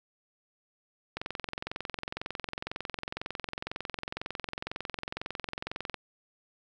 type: click train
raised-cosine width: 0.3 ms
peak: -18 dBFS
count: 106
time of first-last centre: 1.17-5.943 s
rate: 22 Hz
effects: none